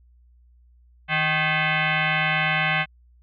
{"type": "tone with frequency modulation", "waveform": "sine", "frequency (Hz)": 305.9, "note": "D#4", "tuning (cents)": -29, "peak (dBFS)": -19, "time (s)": [1.08, 2.86], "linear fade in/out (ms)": 50, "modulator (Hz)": 464, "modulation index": 5.6, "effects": ["added 60 Hz sine -52 dBFS peak until 3.22 s"]}